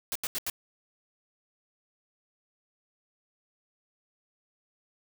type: noise bursts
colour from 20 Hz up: white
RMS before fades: -32 dBFS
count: 4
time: 0.12-0.499 s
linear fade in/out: 0 ms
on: 34 ms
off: 81 ms
effects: none